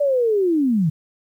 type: linear sweep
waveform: sine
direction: down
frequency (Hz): 588 to 145.9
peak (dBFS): -15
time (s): 0-0.9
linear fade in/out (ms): 10
effects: 9-bit